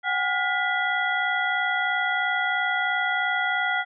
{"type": "tone cluster", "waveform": "sine", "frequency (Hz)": [741, 804, 1427, 1978, 3315], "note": ["F#5", "G5", "F6", "B6", "G#7"], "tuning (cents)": [2, 44, 37, 2, -4], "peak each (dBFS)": [-29, -31, -26, -26, -35], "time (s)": [0.03, 3.85], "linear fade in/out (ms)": 50, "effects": []}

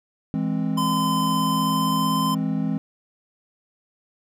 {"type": "chord", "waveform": "triangle", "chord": "E augmented", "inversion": "none", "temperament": "equal with one note detuned", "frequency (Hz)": [164.81, 207.7, 263.3], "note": ["E3", "G#3", "B#3"], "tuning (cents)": [0, 0, 11], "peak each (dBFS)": -24, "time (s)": [0.34, 2.78], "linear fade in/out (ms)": 0}
{"type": "tone with pitch glide", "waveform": "square", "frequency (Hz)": [1023, 1030.1], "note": ["C6", "C6"], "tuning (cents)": [-39, -27], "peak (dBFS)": -23, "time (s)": [0.77, 2.35], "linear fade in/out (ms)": 10, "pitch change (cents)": 12, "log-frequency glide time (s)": [1.3, 2.15]}
{"effects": []}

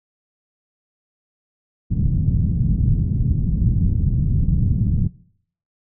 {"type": "low-pass noise", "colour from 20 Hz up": "white", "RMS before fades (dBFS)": -18, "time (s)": [1.9, 5.08], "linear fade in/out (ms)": 10, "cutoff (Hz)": 160, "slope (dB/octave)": 24, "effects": ["noise-tail reverb RT60 0.6 s tail -20 dB re dry"]}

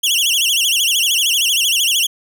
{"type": "tone with vibrato", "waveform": "sawtooth", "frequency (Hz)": 3040, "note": "F#7", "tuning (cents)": 46, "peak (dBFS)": -10, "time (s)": [0.03, 2.07], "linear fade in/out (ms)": 10, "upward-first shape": "sine", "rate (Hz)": 13, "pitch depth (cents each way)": 200, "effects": []}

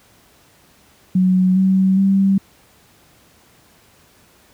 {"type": "tone with pitch steps", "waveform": "sine", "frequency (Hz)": [185, 189.76, 194.65], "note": ["F#3", "F#3", "G3"], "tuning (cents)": [0, 44, -12], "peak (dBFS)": -11, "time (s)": [1.15, 2.38], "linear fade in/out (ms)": 5, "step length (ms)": 410, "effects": ["pink hiss -52 dBFS RMS until 4.53 s", "high-pass 60 Hz 12 dB/octave"]}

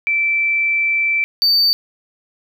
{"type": "tone pair in turn", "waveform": ["sine", "triangle"], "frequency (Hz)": [2331, 4590], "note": ["D7", "D8"], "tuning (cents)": [-14, -40], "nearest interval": "octave", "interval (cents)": 1174, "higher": "second", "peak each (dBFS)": [-14, -10], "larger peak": "second", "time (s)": [[0.07, 1.24], [1.42, 1.73]], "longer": "first", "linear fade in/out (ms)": 0, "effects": []}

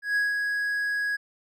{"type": "tone with ADSR envelope", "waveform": "triangle", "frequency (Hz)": 1661.2, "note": "G#6", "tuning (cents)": 0, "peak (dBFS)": -19, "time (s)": [0.02, 1.17], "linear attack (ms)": 140, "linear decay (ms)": 170, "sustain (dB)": -4, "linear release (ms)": 18, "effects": []}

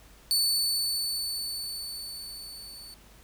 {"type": "tone with level ramp", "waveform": "sawtooth", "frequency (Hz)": 4485, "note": "C#8", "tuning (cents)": 19, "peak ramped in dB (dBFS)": [-19, -41], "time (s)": [0.31, 2.94], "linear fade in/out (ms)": 0, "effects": ["added 50 Hz sine -56 dBFS peak until 3.23 s", "pink hiss -56 dBFS RMS until 3.23 s"]}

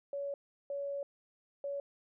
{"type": "tone bursts at uneven times", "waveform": "sine", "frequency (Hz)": 563, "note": "C#5", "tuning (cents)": 27, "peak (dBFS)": -35, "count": 3, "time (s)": [[0.13, 0.34], [0.7, 1.03], [1.64, 1.8]], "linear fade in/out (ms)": 2, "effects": []}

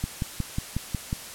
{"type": "click train", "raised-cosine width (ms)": 5, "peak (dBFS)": -14, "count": 7, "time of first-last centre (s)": [0.04, 1.129], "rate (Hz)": 5.51, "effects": ["white hiss -40 dBFS RMS until 1.34 s", "low-pass 12000 Hz 12 dB/octave"]}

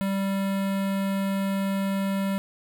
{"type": "tone with notch filter", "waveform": "square", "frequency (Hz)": 195.4, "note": "G3", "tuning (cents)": -5, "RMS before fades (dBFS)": -26, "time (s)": [0.01, 2.38], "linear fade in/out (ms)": 0, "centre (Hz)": 5800, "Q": 1.1, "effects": []}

